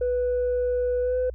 sine tone with pitch glide, 493.9 to 504.6 Hz, B4 to B4, 0 to +37 cents, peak -20 dBFS, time 0.01-1.3 s, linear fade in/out 5 ms, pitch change +37 cents, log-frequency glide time 1.01-1.17 s, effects tanh soft clip ceiling -19 dBFS + added 60 Hz sine -35 dBFS peak until 1.34 s

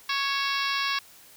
harmonic tone with a mistuned harmonic, 554.4 Hz, C#5, in tune, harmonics 2 / 3 / 4 / 5 / 6 / 7 / 8 / 9 / 10, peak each -30 / -32 / -33 / -34 / -35 / -35 / -36 / -37 / -37 dBFS, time 0.09-0.99 s, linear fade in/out 5 ms, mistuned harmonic 5, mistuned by -37 cents, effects white hiss -52 dBFS RMS until 1.36 s

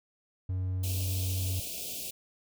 triangle tone, 92.6 Hz, F#2, 2 cents sharp, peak -27 dBFS, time 0.49-1.6 s, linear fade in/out 5 ms
white band-stop noise, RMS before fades -38 dBFS, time 0.83-2.11 s, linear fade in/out 10 ms, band 730 to 2400 Hz, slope 96 dB/octave
effects none

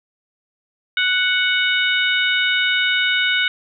harmonic tone, 740 Hz, F#5, in tune, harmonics 2 / 3 / 4 / 5, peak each -19 / -21 / -22 / -23 dBFS, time 0.97-3.48 s, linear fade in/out 2 ms, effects none

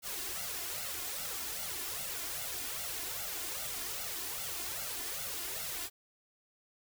white noise with flanger, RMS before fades -39 dBFS, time 0.02-5.9 s, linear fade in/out 50 ms, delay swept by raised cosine 1.4 to 2.9 ms, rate 2.5 Hz, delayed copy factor +0.8, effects none

